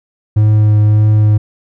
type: tone with vibrato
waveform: triangle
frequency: 106.3 Hz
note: G#2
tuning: 41 cents sharp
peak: -4 dBFS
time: 0.36-1.38 s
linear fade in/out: 10 ms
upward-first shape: triangle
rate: 1.7 Hz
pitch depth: 14 cents each way
effects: none